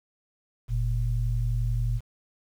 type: tone pair together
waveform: sine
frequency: 45.66 / 117 Hz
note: F#1 / A#2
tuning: -22 / +7 cents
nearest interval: octave + major third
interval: 1629 cents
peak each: -26 dBFS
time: 0.68-2.01 s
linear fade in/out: 50 ms
effects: 9-bit